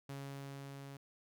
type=tone with level ramp; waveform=sawtooth; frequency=138.59 Hz; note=C#3; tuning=in tune; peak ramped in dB=-39 to -44 dBFS; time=0.09-0.97 s; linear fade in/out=5 ms; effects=none